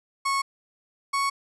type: tone pair in turn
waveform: 35% pulse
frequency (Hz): 1100 / 1109.6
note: C#6 / C#6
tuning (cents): -14 / +1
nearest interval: unison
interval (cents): 15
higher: second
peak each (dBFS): -21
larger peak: neither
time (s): 0.25-0.42 / 1.13-1.3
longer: neither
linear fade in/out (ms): 10
effects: resampled to 24000 Hz